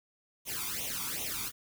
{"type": "noise with flanger", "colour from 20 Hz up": "white", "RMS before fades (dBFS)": -36, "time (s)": [0.45, 1.52], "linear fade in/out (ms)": 50, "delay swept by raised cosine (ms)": [0.31, 0.88], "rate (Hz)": 2.6, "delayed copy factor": 0.85, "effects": []}